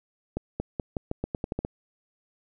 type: accelerating click train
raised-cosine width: 2 ms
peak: -15 dBFS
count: 11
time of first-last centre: 0.37-1.649 s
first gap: 230 ms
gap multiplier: 0.86
effects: none